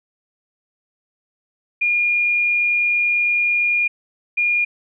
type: tone bursts at uneven times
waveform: sine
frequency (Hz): 2423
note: D#7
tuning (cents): -47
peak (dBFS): -15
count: 2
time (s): 1.81-3.88 / 4.37-4.65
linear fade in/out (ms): 10
effects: none